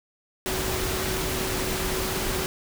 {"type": "tone in noise", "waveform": "sine", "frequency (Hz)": 375.1, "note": "F#4", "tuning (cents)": 24, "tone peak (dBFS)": -32, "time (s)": [0.46, 2.46], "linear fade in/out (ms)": 0, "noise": "pink", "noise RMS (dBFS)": -28, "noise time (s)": [0.46, 2.46], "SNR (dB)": -7, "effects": []}